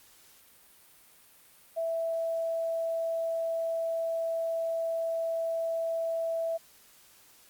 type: tone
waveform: sine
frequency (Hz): 659.3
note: E5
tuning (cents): 0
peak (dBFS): -28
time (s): 1.76-6.58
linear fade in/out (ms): 20
effects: white hiss -58 dBFS RMS until 7.49 s + Opus 48 kbps